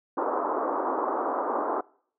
white band-pass noise, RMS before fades -28 dBFS, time 0.17-1.81 s, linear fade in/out 5 ms, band 270 to 1200 Hz, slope 48 dB/octave, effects noise-tail reverb RT60 0.6 s tail -25 dB re dry

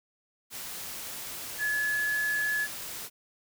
sine tone in noise, 1706 Hz, G#6, 46 cents sharp, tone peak -26 dBFS, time 1.58-2.68 s, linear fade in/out 50 ms, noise white, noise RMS -39 dBFS, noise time 0.5-3.1 s, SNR +10 dB, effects none

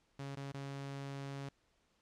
sawtooth tone with dropouts, 138.59 Hz, C#3, in tune, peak -38 dBFS, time 0.19-1.49 s, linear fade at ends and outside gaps 5 ms, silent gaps 0.354-0.369 / 0.52-0.541 s, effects pink hiss -75 dBFS RMS until 2.01 s + low-pass 7000 Hz 12 dB/octave

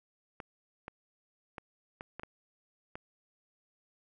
clicks, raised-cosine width 0.5 ms, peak -26 dBFS, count 7, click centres 0.402 / 0.881 / 1.582 / 2.009 / 2.196 / 2.234 / 2.955 s, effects none

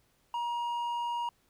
sine tone with hard clipping, 950 Hz, A#5, 33 cents sharp, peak -32 dBFS, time 0.34-1.29 s, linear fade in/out 2 ms, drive 5 dB, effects pink hiss -70 dBFS RMS until 1.49 s

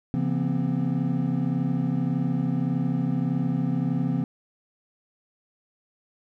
triangle tone cluster, 136.6 / 169.7 / 240.1 / 261.8 Hz, C#3 / F3 / B3 / C4, -25 / -49 / -49 / +1 cents, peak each -26 / -25 / -27 / -27 dBFS, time 0.14-4.24 s, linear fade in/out 0 ms, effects none

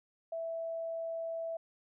sine tone, 659.3 Hz, E5, in tune, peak -35 dBFS, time 0.32-1.57 s, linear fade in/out 5 ms, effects none

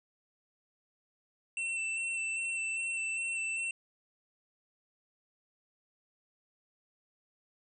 square tone with vibrato, 2686 Hz, E7, 32 cents sharp, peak -33 dBFS, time 1.57-3.71 s, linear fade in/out 2 ms, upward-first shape square, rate 2.5 Hz, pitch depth 12 cents each way, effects resampled to 22050 Hz

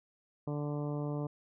harmonic tone, 146.83 Hz, D3, in tune, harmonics 1 / 2 / 3 / 4 / 5 / 6 / 7 / 8, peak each -35 / -39 / -42 / -44 / -50 / -52 / -51 / -56 dBFS, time 0.47-1.27 s, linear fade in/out 5 ms, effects none

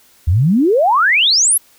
sine exponential sweep, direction up, 75.6 to 11740 Hz, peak -9 dBFS, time 0.27-1.58 s, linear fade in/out 10 ms, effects white hiss -50 dBFS RMS until 1.78 s

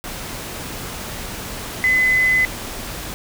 sine tone in noise, 2025 Hz, B6, 43 cents sharp, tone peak -13 dBFS, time 1.84-2.45 s, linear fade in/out 0 ms, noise pink, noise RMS -30 dBFS, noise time 0.04-3.14 s, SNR +14 dB, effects none

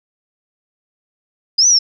sine linear two-way sweep, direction up then down, 4828 to 6100 to 5270 Hz, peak -8 dBFS, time 1.58-1.79 s, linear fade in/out 10 ms, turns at 1.67 s, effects none

